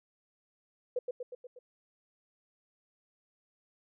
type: tone with echo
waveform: sine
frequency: 496.3 Hz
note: B4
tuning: 8 cents sharp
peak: -28 dBFS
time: 0.96-0.99 s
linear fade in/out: 5 ms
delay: 120 ms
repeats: 5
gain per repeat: -4 dB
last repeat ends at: 1.59 s
effects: none